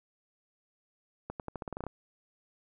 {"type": "accelerating click train", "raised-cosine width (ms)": 1, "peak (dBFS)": -23, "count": 11, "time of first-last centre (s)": [1.3, 1.867], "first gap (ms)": 98, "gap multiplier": 0.87, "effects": []}